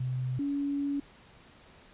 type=tone pair in turn; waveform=sine; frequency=127.6 / 282.9 Hz; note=C3 / C#4; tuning=-43 / +35 cents; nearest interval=octave + major second; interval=1378 cents; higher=second; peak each=-29 / -28 dBFS; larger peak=second; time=0-0.39 / 0.39-1 s; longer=second; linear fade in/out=5 ms; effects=pink hiss -56 dBFS RMS until 1.93 s + resampled to 8000 Hz